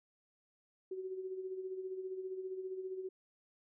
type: tone with tremolo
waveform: sine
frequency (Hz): 375.7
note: F#4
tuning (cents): +26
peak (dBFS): -37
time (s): 0.91-3.09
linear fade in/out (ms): 5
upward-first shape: sine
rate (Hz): 15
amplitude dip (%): 55
effects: none